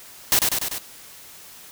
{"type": "noise with echo", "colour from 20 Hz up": "white", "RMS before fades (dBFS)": -17, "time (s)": [0.32, 0.39], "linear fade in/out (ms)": 0, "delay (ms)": 98, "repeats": 4, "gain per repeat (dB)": -3, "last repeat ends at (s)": 0.782, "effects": ["white hiss -44 dBFS RMS until 1.71 s"]}